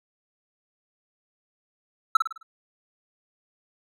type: tone with echo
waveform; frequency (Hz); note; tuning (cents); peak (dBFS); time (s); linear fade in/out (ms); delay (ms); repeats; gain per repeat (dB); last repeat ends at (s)
triangle; 1318.5; E6; 0; -9; 2.15-2.17; 5; 52; 5; -7; 2.43
effects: none